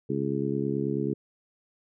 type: harmonic tone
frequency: 69.3 Hz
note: C#2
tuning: in tune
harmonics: 2 / 3 / 4 / 5 / 6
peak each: -32 / -32 / -32 / -32 / -32 dBFS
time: 0.09-1.14 s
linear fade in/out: 10 ms
effects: none